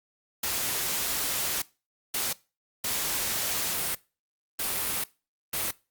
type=noise bursts at uneven times; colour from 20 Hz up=white; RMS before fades=-29 dBFS; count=5; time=0.43-1.62 / 2.14-2.33 / 2.84-3.95 / 4.59-5.04 / 5.53-5.71 s; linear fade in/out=5 ms; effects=noise-tail reverb RT60 0.3 s tail -21 dB re dry + Opus 48 kbps